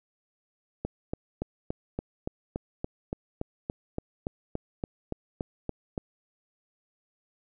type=click train; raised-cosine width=2 ms; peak=-17 dBFS; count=19; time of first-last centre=0.85-5.978 s; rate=3.51 Hz; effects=none